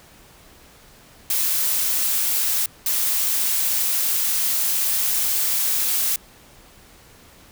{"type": "noise bursts at uneven times", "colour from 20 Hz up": "blue", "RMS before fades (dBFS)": -21, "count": 2, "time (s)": [[1.3, 2.66], [2.86, 6.16]], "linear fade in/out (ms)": 2, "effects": ["pink hiss -49 dBFS RMS until 7.51 s"]}